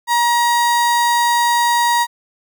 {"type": "tone", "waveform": "35% pulse", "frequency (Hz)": 950, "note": "A#5", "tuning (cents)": 33, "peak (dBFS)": -11, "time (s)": [0.07, 2.07], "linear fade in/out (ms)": 50, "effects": []}